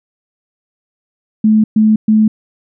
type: tone bursts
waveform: sine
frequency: 216.4 Hz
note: A3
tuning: 29 cents flat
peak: -6 dBFS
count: 3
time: 1.44-2.28 s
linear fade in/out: 5 ms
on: 200 ms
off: 120 ms
effects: none